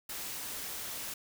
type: noise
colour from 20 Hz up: white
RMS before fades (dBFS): -40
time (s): 0.09-1.14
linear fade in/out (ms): 5
effects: none